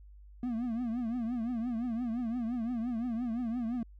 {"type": "tone with vibrato", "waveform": "triangle", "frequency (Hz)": 236.2, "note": "A#3", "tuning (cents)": 23, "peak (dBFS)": -29, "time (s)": [0.43, 3.83], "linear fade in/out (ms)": 2, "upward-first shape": "triangle", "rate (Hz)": 5.8, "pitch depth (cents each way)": 140, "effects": ["added 50 Hz sine -50 dBFS peak until 3.99 s"]}